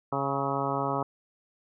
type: harmonic tone with a mistuned harmonic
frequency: 138.1 Hz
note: C#3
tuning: 6 cents flat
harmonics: 1 / 2 / 3 / 4 / 5 / 6 / 7 / 8 / 9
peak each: -35 / -35 / -35 / -35 / -35 / -35 / -35 / -35 / -35 dBFS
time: 0.12-1.03 s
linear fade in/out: 5 ms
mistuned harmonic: 9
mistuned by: +43 cents
effects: none